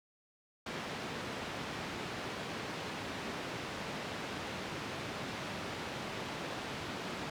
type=band-pass noise; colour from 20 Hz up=pink; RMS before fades=-41 dBFS; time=0.66-7.3 s; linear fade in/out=5 ms; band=140 to 3900 Hz; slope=12 dB/octave; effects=none